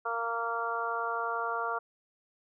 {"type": "harmonic tone", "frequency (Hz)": 231.2, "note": "A#3", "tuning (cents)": -14, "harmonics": [2, 3, 4, 5, 6], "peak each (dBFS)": [-38, -37, -37, -35, -35], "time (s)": [0.05, 1.79], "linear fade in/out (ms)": 10, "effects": []}